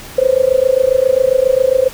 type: tone with amplitude modulation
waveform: sine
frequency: 520 Hz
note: C5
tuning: 11 cents flat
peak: -5 dBFS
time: 0.18-1.89 s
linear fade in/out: 5 ms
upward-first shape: sine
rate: 27.4 Hz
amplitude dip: 95%
effects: pink hiss -33 dBFS RMS until 1.93 s